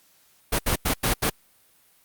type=noise bursts at uneven times; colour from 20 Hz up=pink; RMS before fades=-22 dBFS; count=5; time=0.52-0.59 / 0.66-0.76 / 0.85-0.94 / 1.03-1.14 / 1.22-1.3 s; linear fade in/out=10 ms; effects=white hiss -60 dBFS RMS until 2.04 s + Opus 48 kbps